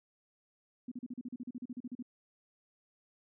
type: tone bursts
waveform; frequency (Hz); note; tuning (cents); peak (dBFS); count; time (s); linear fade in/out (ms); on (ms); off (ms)
sine; 246.9; B3; 0; -38; 16; 0.88-2.026; 5; 36; 38
effects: none

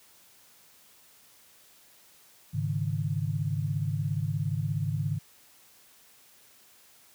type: chord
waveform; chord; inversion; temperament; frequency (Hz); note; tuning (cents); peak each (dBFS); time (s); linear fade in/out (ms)
sine; Ab suspended fourth; none; equal; 103.83 / 138.59 / 155.56; Ab2 / Db3 / Eb3; 0 / 0 / 0; -31; 2.53-5.19; 20
effects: white hiss -58 dBFS RMS until 7.14 s + high-pass 60 Hz 12 dB/octave

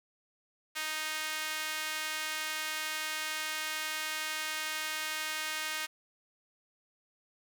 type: tone with high-pass filter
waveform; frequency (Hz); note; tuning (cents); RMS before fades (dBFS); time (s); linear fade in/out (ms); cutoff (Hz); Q
sawtooth; 311.1; D#4; 0; -36; 0.75-5.87; 20; 1800; 1.1
effects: 10-bit

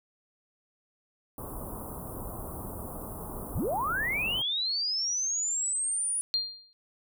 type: band-stop noise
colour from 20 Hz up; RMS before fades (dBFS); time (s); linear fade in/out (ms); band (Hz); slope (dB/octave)
pink; -39; 1.38-4.42; 2; 1200 to 9600; 48
type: linear sweep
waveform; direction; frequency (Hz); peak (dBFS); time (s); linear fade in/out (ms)
sine; up; 31.48 to 9820; -27; 3.55-6.21; 0
type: tone with exponential decay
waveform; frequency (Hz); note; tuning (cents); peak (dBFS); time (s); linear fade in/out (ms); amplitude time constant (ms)
sine; 4200; C8; +6; -22; 6.34-6.73; 0; 83
effects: none

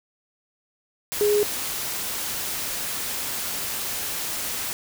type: tone in noise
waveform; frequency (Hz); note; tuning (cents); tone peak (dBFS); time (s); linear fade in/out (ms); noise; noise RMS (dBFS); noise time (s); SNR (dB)
sine; 415.3; G#4; 0; -17; 1.21-1.43; 0; white; -29; 1.12-4.73; +9
effects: none

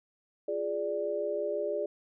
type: chord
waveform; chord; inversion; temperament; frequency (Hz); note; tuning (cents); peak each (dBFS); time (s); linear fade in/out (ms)
sine; D diminished; first; equal; 349.2 / 415.3 / 587.3; F4 / Ab4 / D5; 0 / 0 / 0; -38 / -33 / -32; 0.48-1.86; 5
effects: none

